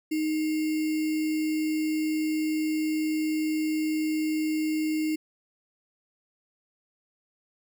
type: tone with sample-and-hold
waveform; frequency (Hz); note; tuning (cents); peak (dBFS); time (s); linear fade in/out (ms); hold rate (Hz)
sine; 311.1; D#4; 0; -24; 0.11-5.16; 10; 2450
effects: none